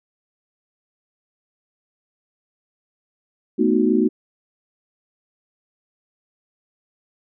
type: chord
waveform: sine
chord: B dominant seventh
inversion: third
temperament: equal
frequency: 220 / 246.9 / 311.1 / 370 Hz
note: A3 / B3 / D#4 / F#4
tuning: 0 / 0 / 0 / 0 cents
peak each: -20 dBFS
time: 3.58-4.09 s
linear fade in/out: 20 ms
effects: none